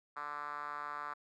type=tone with band-pass filter; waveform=5% pulse; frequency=146.83 Hz; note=D3; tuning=in tune; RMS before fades=-42 dBFS; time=0.16-1.14 s; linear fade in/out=10 ms; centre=1200 Hz; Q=3.6; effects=none